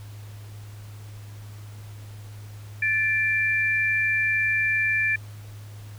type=tone pair together; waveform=sine; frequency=1749 / 2362 Hz; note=A6 / D7; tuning=-11 / +9 cents; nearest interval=perfect fourth; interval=520 cents; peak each=-23 dBFS; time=2.82-5.16 s; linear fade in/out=5 ms; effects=added 104 Hz sine -38 dBFS peak until 5.98 s + pink hiss -51 dBFS RMS until 5.98 s